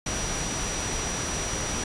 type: tone in noise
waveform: sine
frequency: 5830 Hz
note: F#8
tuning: 26 cents flat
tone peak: -33 dBFS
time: 0.06-1.84 s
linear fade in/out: 5 ms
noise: pink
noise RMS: -30 dBFS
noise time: 0.06-1.84 s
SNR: -6 dB
effects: resampled to 22050 Hz